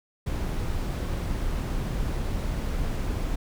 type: noise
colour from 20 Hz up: brown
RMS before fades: -28 dBFS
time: 0.26-3.36 s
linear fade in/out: 10 ms
effects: none